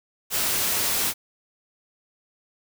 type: noise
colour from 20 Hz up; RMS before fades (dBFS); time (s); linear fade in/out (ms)
white; -24; 0.3-1.14; 50
effects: none